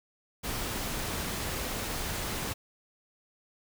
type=noise; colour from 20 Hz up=pink; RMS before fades=-34 dBFS; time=0.43-2.54 s; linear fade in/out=20 ms; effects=none